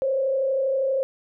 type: tone with frequency modulation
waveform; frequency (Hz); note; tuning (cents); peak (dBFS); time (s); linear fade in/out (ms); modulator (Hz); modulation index
sine; 536; C5; +42; -20; 0.02-1.03; 0; 32.5; 0.56
effects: none